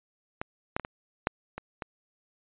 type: clicks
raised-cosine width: 0.5 ms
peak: -17 / -12 / -19 / -21 / -9 / -21 / -19 dBFS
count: 7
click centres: 0.415 / 0.765 / 0.797 / 0.849 / 1.271 / 1.58 / 1.822 s
effects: resampled to 8000 Hz